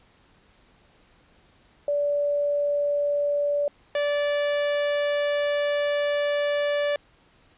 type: tone pair in turn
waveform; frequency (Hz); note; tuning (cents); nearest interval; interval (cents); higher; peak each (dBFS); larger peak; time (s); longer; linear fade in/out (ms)
sine / 45% pulse; 579 / 581.1; D5 / D5; -25 / -18; unison; 7; second; -21 / -22; first; 1.88-3.68 / 3.95-6.96; second; 2
effects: pink hiss -59 dBFS RMS until 7.57 s + resampled to 8000 Hz